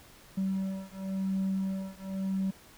triangle beating tone pair, 191.4 / 192.34 Hz, G3 / G3, -41 / -33 cents, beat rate 0.94 Hz, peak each -30 dBFS, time 0.37-2.51 s, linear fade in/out 10 ms, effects tanh soft clip ceiling -22 dBFS + pink hiss -55 dBFS RMS until 2.77 s

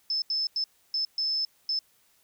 sine tone bursts at uneven times, 5250 Hz, E8, 8 cents flat, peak -25 dBFS, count 6, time 0.1-0.22 / 0.3-0.47 / 0.56-0.64 / 0.94-1.05 / 1.18-1.45 / 1.69-1.79 s, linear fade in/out 2 ms, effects white hiss -65 dBFS RMS until 2.23 s

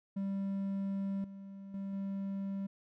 triangle tone with level steps, 196 Hz, G3, in tune, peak -31 / -43 / -35 / -33 dBFS, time 0.16-2.67 s, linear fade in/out 10 ms, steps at 1.24 / 1.74 / 1.93 s, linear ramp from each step 2 ms, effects none

